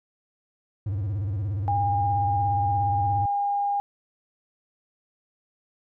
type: tone with vibrato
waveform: triangle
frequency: 100 Hz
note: G2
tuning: 35 cents sharp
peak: -23 dBFS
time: 0.86-3.26 s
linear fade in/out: 5 ms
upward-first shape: square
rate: 17 Hz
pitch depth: 130 cents each way
type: tone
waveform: sine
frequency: 809 Hz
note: G#5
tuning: 46 cents flat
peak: -22 dBFS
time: 1.68-3.8 s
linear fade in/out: 0 ms
effects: none